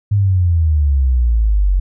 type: exponential sweep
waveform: sine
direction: down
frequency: 104.5 to 45.17 Hz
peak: -10 dBFS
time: 0.11-1.8 s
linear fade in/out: 10 ms
effects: none